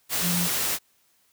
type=tone in noise; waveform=sine; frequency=175.4 Hz; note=F3; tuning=8 cents sharp; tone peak=-25 dBFS; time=0.21-0.49 s; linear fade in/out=50 ms; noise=white; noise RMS=-26 dBFS; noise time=0.09-0.79 s; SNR=-2 dB; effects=white hiss -65 dBFS RMS until 1.32 s + high-pass 60 Hz 12 dB/octave